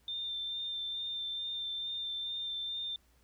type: tone with vibrato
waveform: sine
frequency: 3587 Hz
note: A7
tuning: 33 cents sharp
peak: -35 dBFS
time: 0.08-2.96 s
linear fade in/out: 2 ms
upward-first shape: sine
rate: 2.3 Hz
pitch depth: 15 cents each way
effects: added 60 Hz sine -66 dBFS peak until 3.23 s + pink hiss -70 dBFS RMS until 3.23 s